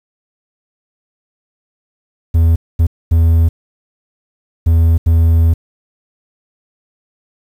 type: tone bursts at uneven times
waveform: triangle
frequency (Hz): 82.41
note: E2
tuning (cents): 0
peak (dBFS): -5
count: 5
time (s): 2.34-2.56 / 2.79-2.87 / 3.11-3.49 / 4.66-4.98 / 5.06-5.54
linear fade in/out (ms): 10
effects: 7-bit